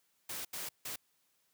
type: noise bursts at uneven times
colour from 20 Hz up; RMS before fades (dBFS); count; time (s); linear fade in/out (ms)
white; -41; 3; 0.29-0.45 / 0.53-0.69 / 0.85-0.96; 5
effects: white hiss -75 dBFS RMS until 1.53 s + high-pass 80 Hz 12 dB/octave